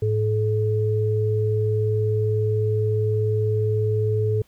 sine tone pair together, 107.11 / 429.3 Hz, A2 / A4, -46 / -43 cents, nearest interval 2 octaves, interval 2403 cents, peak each -20 / -23 dBFS, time 0.02-4.42 s, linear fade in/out 5 ms, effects pink hiss -60 dBFS RMS until 4.47 s

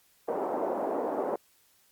white band-pass noise, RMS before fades -31 dBFS, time 0.28-1.36 s, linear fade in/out 5 ms, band 280 to 790 Hz, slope 24 dB/octave, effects white hiss -65 dBFS RMS until 1.91 s + Opus 48 kbps

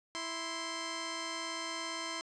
10% pulse tone pair together, 328.8 / 1044 Hz, E4 / C6, -4 / -4 cents, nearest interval octave + minor sixth, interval 2000 cents, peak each -33 / -30 dBFS, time 0.15-2.21 s, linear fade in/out 0 ms, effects resampled to 22050 Hz

